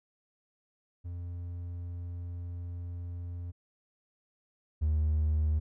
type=tone pair in turn; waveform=triangle; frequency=87.31 / 77.01 Hz; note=F2 / D#2; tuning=0 / -17 cents; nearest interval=major second; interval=217 cents; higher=first; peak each=-34 / -22 dBFS; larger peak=second; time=1.04-3.52 / 4.81-5.6 s; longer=first; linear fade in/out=20 ms; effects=tanh soft clip ceiling -20 dBFS